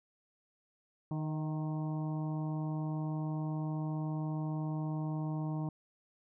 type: harmonic tone with a mistuned harmonic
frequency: 154.5 Hz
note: D#3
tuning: 12 cents flat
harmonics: 1 / 2 / 3 / 4 / 5 / 6 / 7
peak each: -34 / -40 / -56 / -49 / -50 / -50 / -54 dBFS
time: 1.11-5.69 s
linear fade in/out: 2 ms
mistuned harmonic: 4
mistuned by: +35 cents
effects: none